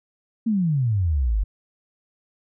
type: exponential sweep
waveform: sine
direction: down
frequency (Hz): 234.1 to 45.9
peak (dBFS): -18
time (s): 0.46-1.44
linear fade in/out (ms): 10
effects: none